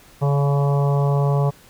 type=harmonic tone with a mistuned harmonic; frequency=141.7 Hz; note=C#3; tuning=38 cents sharp; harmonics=1 / 3 / 4 / 5 / 6 / 7 / 8; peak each=-16 / -26 / -28 / -30 / -32 / -33 / -34 dBFS; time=0.21-1.51 s; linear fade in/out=20 ms; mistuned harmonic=5; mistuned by=-26 cents; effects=pink hiss -49 dBFS RMS until 1.69 s